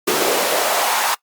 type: noise with high-pass filter sweep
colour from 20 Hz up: pink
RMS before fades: -18 dBFS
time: 0.07-1.15 s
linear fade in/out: 10 ms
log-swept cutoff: 360 to 970 Hz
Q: 2.7
effects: noise-tail reverb RT60 0.1 s tail -21 dB re dry + Opus 48 kbps